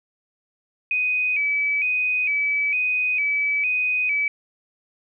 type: tone with vibrato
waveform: sine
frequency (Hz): 2393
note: D7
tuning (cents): +32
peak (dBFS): -19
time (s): 0.91-4.28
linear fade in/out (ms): 2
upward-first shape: square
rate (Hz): 1.1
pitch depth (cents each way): 74
effects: none